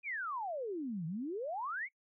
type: exponential two-way sweep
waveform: sine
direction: down then up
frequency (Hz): 2500 to 153.6 to 2301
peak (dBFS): -36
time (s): 0.03-1.89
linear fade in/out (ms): 50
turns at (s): 1.06
effects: noise-tail reverb RT60 0.1 s tail -23 dB re dry